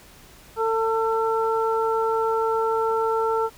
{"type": "harmonic tone", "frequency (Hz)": 448.3, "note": "A4", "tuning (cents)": 32, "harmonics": [1, 2, 3], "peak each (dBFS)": [-22, -25, -27], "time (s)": [0.56, 3.5], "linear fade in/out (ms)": 50, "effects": ["pink hiss -49 dBFS RMS until 3.57 s"]}